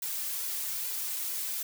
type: noise with flanger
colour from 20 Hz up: blue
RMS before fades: -34 dBFS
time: 0.02-1.63 s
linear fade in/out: 5 ms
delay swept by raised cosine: 2 to 3.4 ms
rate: 2.3 Hz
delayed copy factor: +0.55
effects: none